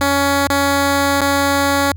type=tone with dropouts; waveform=10% pulse; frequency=280.1 Hz; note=C#4; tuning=18 cents sharp; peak=-5 dBFS; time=0.01-1.92 s; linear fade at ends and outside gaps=1 ms; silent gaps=0.471-0.5 / 1.207-1.215 s; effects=added 86 Hz sine -27 dBFS peak until 1.96 s